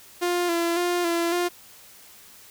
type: tone with vibrato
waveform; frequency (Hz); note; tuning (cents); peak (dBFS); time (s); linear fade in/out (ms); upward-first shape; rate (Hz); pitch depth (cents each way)
sawtooth; 345.5; F4; -19; -18; 0.21-1.49; 20; square; 1.8; 33
effects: white hiss -49 dBFS RMS until 2.5 s